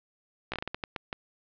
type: slowing click train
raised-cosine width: 0.3 ms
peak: -16 dBFS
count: 10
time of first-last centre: 0.52-1.128 s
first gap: 16 ms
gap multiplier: 1.34
effects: low-pass 4000 Hz 12 dB/octave

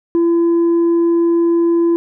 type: tone with tanh clipping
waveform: sine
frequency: 338.3 Hz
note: E4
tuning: 45 cents sharp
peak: -11 dBFS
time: 0.15-1.96 s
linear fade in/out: 0 ms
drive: 2 dB
effects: none

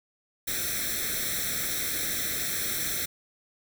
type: noise with comb filter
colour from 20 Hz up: white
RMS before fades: -30 dBFS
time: 0.47-3.06 s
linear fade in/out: 10 ms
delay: 0.52 ms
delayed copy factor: +1
effects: none

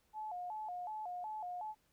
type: tone with vibrato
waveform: sine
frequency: 785 Hz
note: G5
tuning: 2 cents sharp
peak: -40 dBFS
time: 0.13-1.75 s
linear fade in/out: 50 ms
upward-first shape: square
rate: 2.7 Hz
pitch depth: 160 cents each way
effects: pink hiss -75 dBFS RMS until 1.92 s

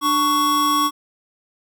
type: tone pair together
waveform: square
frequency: 296.2 / 1115.7 Hz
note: D4 / C#6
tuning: +15 / +11 cents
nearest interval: octave + major seventh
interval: 2296 cents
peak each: -24 / -17 dBFS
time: 0.01-0.91 s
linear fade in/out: 50 ms
effects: none

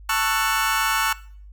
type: chord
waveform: 30% pulse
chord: F# minor seventh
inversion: first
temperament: just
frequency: 888 / 1110 / 1332 / 1480 Hz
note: A5 / C#6 / E6 / F#6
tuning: +16 / +2 / +18 / 0 cents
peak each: -23 dBFS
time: 0.09-1.13 s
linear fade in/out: 5 ms
effects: noise-tail reverb RT60 0.5 s tail -20 dB re dry + added 50 Hz sine -40 dBFS peak until 1.52 s

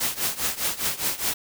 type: noise with tremolo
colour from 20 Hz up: white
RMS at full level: -23 dBFS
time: 0-1.34 s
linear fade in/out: 10 ms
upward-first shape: triangle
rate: 4.9 Hz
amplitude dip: 90%
effects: none

